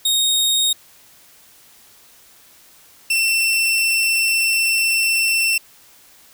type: tone pair in turn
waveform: sawtooth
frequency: 3729 / 2692 Hz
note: A#7 / E7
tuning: 0 / +36 cents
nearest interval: tritone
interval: 564 cents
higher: first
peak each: -12 dBFS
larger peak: neither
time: 0.05-0.73 / 3.1-5.58 s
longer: second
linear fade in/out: 5 ms
effects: white hiss -49 dBFS RMS until 6.33 s